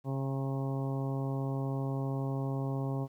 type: harmonic tone with a mistuned harmonic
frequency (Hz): 135.6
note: C#3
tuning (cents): -38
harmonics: 1 / 2 / 3 / 4 / 5 / 6 / 7 / 8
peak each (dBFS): -32 / -38 / -42 / -44 / -46 / -48 / -49 / -50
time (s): 0.04-3.08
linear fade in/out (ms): 50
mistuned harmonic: 7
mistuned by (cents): -23
effects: 11-bit